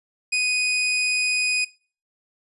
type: tone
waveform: sawtooth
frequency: 2489 Hz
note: D#7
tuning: in tune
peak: -16 dBFS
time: 0.32-1.65 s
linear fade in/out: 10 ms
effects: noise-tail reverb RT60 0.4 s tail -22 dB re dry + resampled to 24000 Hz